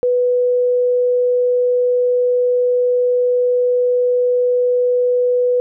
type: tone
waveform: sine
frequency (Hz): 493.9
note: B4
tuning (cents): 0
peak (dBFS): -12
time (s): 0.03-5.6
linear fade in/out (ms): 0
effects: none